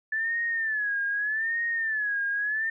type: tone with vibrato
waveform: sine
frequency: 1739 Hz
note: A6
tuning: 21 cents flat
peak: -25 dBFS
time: 0.12-2.7 s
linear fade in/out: 5 ms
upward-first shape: sine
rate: 0.82 Hz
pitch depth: 120 cents each way
effects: none